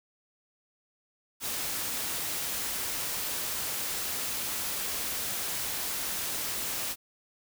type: noise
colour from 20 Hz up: white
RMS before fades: -33 dBFS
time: 1.4-6.96 s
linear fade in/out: 50 ms
effects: none